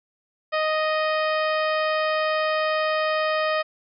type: harmonic tone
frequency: 622.3 Hz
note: D#5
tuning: in tune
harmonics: 1 / 2 / 3 / 4 / 5 / 6 / 7 / 8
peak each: -23 / -26 / -29 / -33 / -36 / -41 / -42 / -40 dBFS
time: 0.52-3.63 s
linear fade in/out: 20 ms
effects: none